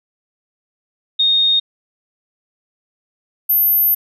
sine tone pair in turn, 3700 / 13117 Hz, A#7 / G#9, -14 / -23 cents, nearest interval octave + minor seventh, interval 2191 cents, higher second, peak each -11 dBFS, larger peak neither, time 1.19-1.6 / 3.49-3.95 s, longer second, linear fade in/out 10 ms, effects none

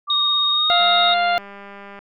sine tone with pitch glide, 1174.7 to 1281 Hz, D6 to E6, 0 to -50 cents, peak -24 dBFS, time 0.07-1.13 s, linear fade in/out 20 ms, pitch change +150 cents, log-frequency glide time 0.51-0.78 s
sine tone, 3729 Hz, A#7, in tune, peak -16 dBFS, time 0.1-1.14 s, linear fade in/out 2 ms
harmonic tone, 698.5 Hz, F5, in tune, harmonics 1 / 2 / 3 / 4 / 5 / 6, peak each -17 / -23 / -27 / -29 / -31 / -33 dBFS, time 0.7-1.38 s, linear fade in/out 0 ms
click train, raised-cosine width 0.5 ms, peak -24 dBFS, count 239, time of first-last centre 0.8-1.99 s, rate 200 Hz
effects none

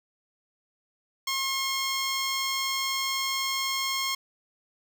10% pulse tone, 1076 Hz, C6, 48 cents sharp, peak -18 dBFS, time 1.27-4.15 s, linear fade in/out 5 ms, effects none

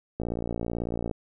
click train, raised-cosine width 2 ms, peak -17 dBFS, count 54, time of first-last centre 0.2-1.112 s, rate 58.1 Hz, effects none

